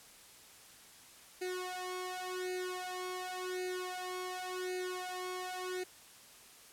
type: tone with flanger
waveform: sawtooth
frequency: 366.1 Hz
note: F#4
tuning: 18 cents flat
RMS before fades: -40 dBFS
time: 1.41-5.84 s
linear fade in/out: 10 ms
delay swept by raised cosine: 0.45 to 1.85 ms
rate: 0.9 Hz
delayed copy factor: +1
effects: white hiss -57 dBFS RMS until 6.72 s + low-pass 12000 Hz 12 dB/octave